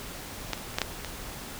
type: clicks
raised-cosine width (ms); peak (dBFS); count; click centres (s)
0.2; -10 / -25 / -24 / -8 / -7 / -17; 6; 0.533 / 0.577 / 0.742 / 0.785 / 0.817 / 1.047
effects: pink hiss -40 dBFS RMS until 1.59 s